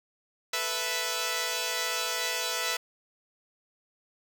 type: chord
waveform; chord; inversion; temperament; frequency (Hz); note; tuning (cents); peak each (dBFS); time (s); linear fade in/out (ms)
5% pulse; A suspended second; none; equal; 440 / 493.9 / 659.3; A4 / B4 / E5; 0 / 0 / 0; -26 / -20 / -21; 0.53-2.77; 5
effects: none